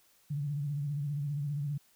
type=tone with vibrato; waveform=sine; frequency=144.6 Hz; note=D3; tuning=27 cents flat; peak=-31 dBFS; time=0.3-1.78 s; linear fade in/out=10 ms; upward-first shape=sine; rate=15 Hz; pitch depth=72 cents each way; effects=white hiss -66 dBFS RMS until 1.95 s